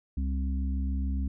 harmonic tone, 66.9 Hz, C2, 39 cents sharp, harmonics 1 / 3 / 4, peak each -27 / -37 / -39 dBFS, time 0.17-1.28 s, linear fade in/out 5 ms, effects none

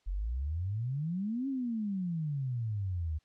sine exponential two-way sweep, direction up then down, 42.78 to 277.2 to 74.6 Hz, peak -31 dBFS, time 0.06-3.19 s, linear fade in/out 20 ms, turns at 1.48 s, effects white hiss -74 dBFS RMS until 3.24 s + low-pass 5000 Hz 12 dB/octave

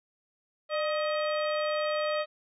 harmonic tone with a mistuned harmonic, 629 Hz, D#5, 19 cents sharp, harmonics 1 / 2 / 3 / 4 / 5 / 6 / 7, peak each -28 / -34 / -38 / -40 / -42 / -44 / -45 dBFS, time 0.69-2.26 s, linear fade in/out 50 ms, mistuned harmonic 1, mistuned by -71 cents, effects none

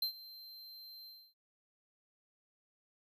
square tone with ADSR envelope, 4126 Hz, C8, 25 cents flat, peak -31 dBFS, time 0.02-1.34 s, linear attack 4 ms, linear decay 96 ms, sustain -19 dB, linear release 280 ms, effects none

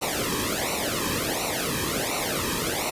pink noise with flanger, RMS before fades -27 dBFS, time 0.01-2.91 s, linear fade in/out 20 ms, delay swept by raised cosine 0.6 to 1.44 ms, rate 1.4 Hz, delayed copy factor -0.9, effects resampled to 32000 Hz

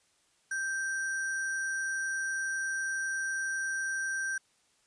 sine tone with sample-and-hold, 1568 Hz, G6, in tune, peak -30 dBFS, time 0.51-4.38 s, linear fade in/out 5 ms, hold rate 7350 Hz, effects white hiss -69 dBFS RMS until 4.86 s + resampled to 22050 Hz

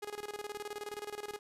sawtooth tone with tremolo, 415.3 Hz, G#4, in tune, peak -34 dBFS, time 0.02-1.39 s, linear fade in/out 10 ms, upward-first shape square, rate 19 Hz, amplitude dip 80%, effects resampled to 32000 Hz

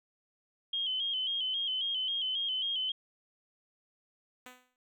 sine tone with vibrato, 3141 Hz, G7, 3 cents sharp, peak -30 dBFS, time 0.73-2.92 s, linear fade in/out 5 ms, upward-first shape square, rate 3.7 Hz, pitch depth 55 cents each way
5% pulse tone with exponential decay, 251.3 Hz, B3, 30 cents sharp, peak -33 dBFS, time 4.46-4.76 s, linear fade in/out 1 ms, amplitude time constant 64 ms
effects none

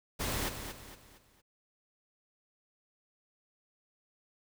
pink noise with echo, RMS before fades -34 dBFS, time 0.19-0.5 s, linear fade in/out 20 ms, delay 230 ms, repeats 4, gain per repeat -8 dB, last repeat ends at 1.42 s, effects none

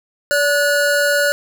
square tone pair together, 574.8 / 1459 Hz, D5 / F#6, -37 / -25 cents, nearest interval octave + major third, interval 1612 cents, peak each -17 dBFS, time 0.31-1.32 s, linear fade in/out 0 ms, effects none

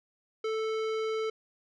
sine tone with hard clipping, 440 Hz, A4, in tune, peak -31 dBFS, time 0.44-1.3 s, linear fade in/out 5 ms, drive 16 dB, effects resampled to 24000 Hz

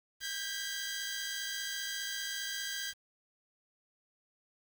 15% pulse tone cluster, 1567 / 1622 / 1963 Hz, G6 / G#6 / B6, -1 / -41 / -11 cents, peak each -35 / -32 / -37 dBFS, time 0.2-2.94 s, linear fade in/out 50 ms, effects 9-bit

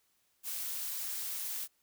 blue noise, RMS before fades -38 dBFS, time 0.43-1.68 s, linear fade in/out 50 ms, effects white hiss -74 dBFS RMS until 1.82 s

